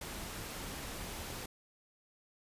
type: noise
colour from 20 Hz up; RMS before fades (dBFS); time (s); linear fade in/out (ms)
pink; -43; 0.01-1.46; 5
effects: resampled to 32000 Hz